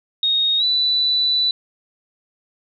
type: tone with pitch glide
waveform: sine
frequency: 3729 to 3974 Hz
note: A#7 to B7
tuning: 0 to +10 cents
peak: -15 dBFS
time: 0.23-1.51 s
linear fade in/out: 2 ms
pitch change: +110 cents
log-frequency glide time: 0.58-0.64 s
effects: none